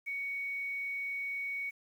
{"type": "tone with quantisation", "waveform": "sine", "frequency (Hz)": 2234, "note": "C#7", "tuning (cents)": 13, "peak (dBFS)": -34, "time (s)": [0.06, 1.71], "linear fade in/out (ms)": 20, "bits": 10, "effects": []}